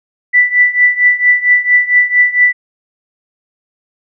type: tone with tremolo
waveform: sine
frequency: 1975.5 Hz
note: B6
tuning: in tune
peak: -3 dBFS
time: 0.33-2.53 s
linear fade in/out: 20 ms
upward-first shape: triangle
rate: 4.4 Hz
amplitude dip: 90%
effects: none